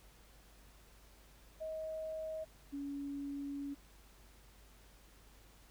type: tone pair in turn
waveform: sine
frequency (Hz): 633 / 282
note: D#5 / C#4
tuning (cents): +30 / +30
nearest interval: octave + major second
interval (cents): 1400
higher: first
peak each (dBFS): -39 / -39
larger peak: neither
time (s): 1.6-2.45 / 2.72-3.75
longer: second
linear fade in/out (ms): 20
effects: added 50 Hz sine -61 dBFS peak until 5.7 s + pink hiss -64 dBFS RMS until 5.7 s